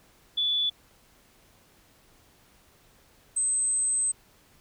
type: tone pair in turn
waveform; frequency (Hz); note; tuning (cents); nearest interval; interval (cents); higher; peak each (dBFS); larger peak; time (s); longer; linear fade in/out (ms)
sine; 3455 / 8217; A7 / C9; -32 / -32; octave + minor third; 1500; second; -23; neither; 0.37-0.7 / 3.36-4.12; second; 10
effects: pink hiss -60 dBFS RMS until 4.6 s